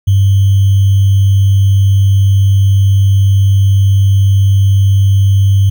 sine tone with sample-and-hold, 98 Hz, G2, in tune, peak -5 dBFS, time 0.07-5.7 s, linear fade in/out 10 ms, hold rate 3150 Hz, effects none

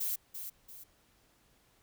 violet noise with echo, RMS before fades -34 dBFS, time 0-0.16 s, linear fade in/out 10 ms, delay 340 ms, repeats 2, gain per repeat -8 dB, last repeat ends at 0.84 s, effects pink hiss -68 dBFS RMS until 1.82 s

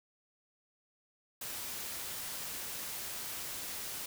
white noise, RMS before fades -41 dBFS, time 1.41-4.06 s, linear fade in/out 5 ms, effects none

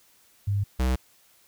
sine / square tone pair in turn, 100.6 / 63.7 Hz, G2 / C2, +45 / -46 cents, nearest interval minor sixth, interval 791 cents, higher first, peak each -22 dBFS, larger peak neither, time 0.47-0.64 / 0.79-0.96 s, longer neither, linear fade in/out 10 ms, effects white hiss -60 dBFS RMS until 1.47 s

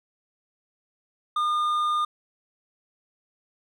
sine tone with hard clipping, 1214 Hz, D#6, 43 cents flat, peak -23 dBFS, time 1.36-2.05 s, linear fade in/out 5 ms, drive 5 dB, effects none

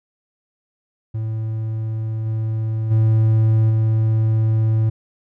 triangle tone with level steps, 110.5 Hz, A2, 8 cents sharp, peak -19 / -17 / -10 / -12 dBFS, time 1.14-4.9 s, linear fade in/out 10 ms, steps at 2.25 / 2.9 / 3.69 s, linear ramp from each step 20 ms, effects none

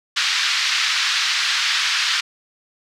white band-pass noise, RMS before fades -20 dBFS, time 0.16-2.21 s, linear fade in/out 10 ms, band 1300 to 4900 Hz, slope 24 dB/octave, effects none

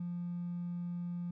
triangle tone with hard clipping, 174.61 Hz, F3, in tune, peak -36 dBFS, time 0-1.31 s, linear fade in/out 5 ms, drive 3 dB, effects none

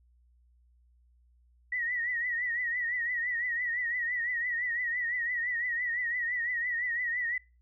sine tone with vibrato, 1922 Hz, B6, 48 cents flat, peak -29 dBFS, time 1.72-7.38 s, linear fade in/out 5 ms, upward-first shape triangle, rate 5.9 Hz, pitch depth 91 cents each way, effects noise-tail reverb RT60 0.3 s tail -23 dB re dry + added 60 Hz sine -61 dBFS peak until 7.61 s

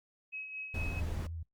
sine tone with tremolo, 2556 Hz, D#7, 46 cents sharp, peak -38 dBFS, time 0.32-1.01 s, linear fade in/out 20 ms, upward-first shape sine, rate 4.5 Hz, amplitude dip 50%
sine tone with vibrato, 82 Hz, E2, 9 cents flat, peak -38 dBFS, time 0.74-1.43 s, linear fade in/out 5 ms, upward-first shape triangle, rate 7.1 Hz, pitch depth 32 cents each way
brown noise, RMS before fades -38 dBFS, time 0.74-1.27 s, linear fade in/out 5 ms
effects noise-tail reverb RT60 0.1 s tail -21 dB re dry + Opus 48 kbps

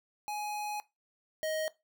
square tone pair in turn, 837 / 627 Hz, G#5 / D#5, +13 / +13 cents, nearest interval perfect fourth, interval 500 cents, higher first, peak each -35 / -32 dBFS, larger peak second, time 0.28-0.8 / 1.43-1.68 s, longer first, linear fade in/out 0 ms, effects noise-tail reverb RT60 0.2 s tail -18 dB re dry

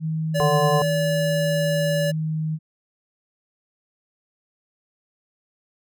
sine tone with pitch glide, 158.6 to 156.87 Hz, D#3 to D#3, +33 to +14 cents, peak -22 dBFS, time 0-2.59 s, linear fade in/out 50 ms, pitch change -19 cents, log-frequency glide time 1.42-2.42 s
square tone, 575 Hz, D5, 37 cents flat, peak -22 dBFS, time 0.34-2.12 s, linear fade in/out 20 ms
harmonic tone, 148.5 Hz, D3, 20 cents sharp, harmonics 1 / 3 / 5 / 7, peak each -24 / -24 / -24 / -24 dBFS, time 0.4-0.82 s, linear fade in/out 0 ms
effects none

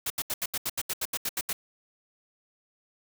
white noise bursts, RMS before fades -30 dBFS, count 13, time 0.06-1.53 s, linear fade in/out 5 ms, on 42 ms, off 77 ms, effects none

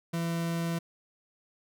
40% pulse tone, 167.7 Hz, E3, 30 cents sharp, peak -28 dBFS, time 0.13-0.79 s, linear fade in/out 10 ms, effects none

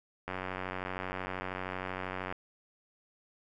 click train, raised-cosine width 0.5 ms, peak -21 dBFS, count 191, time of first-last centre 0.28-2.325 s, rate 92.9 Hz, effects none

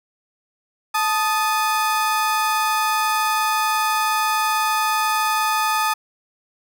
35% pulse tone pair together, 873 / 1244.5 Hz, A5 / D#6, -14 / 0 cents, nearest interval tritone, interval 614 cents, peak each -19 dBFS, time 0.94-5.94 s, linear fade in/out 10 ms, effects none

